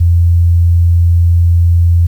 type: tone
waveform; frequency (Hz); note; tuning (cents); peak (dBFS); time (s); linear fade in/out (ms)
sine; 85.5; F2; -36; -5; 0-2.07; 10
effects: 7-bit